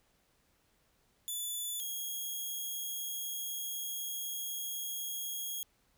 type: tone pair in turn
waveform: 5% pulse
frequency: 3484 / 3288 Hz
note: A7 / G#7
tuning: -18 / -18 cents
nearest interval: minor second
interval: 100 cents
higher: first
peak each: -28 dBFS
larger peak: neither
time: 1.28-1.8 / 1.8-5.63 s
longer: second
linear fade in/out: 0 ms
effects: pink hiss -72 dBFS RMS until 5.97 s